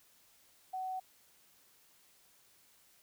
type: tone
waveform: sine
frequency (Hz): 750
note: F#5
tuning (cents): +23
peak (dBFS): -36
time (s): 0.73-1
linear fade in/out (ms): 10
effects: white hiss -66 dBFS RMS until 3.02 s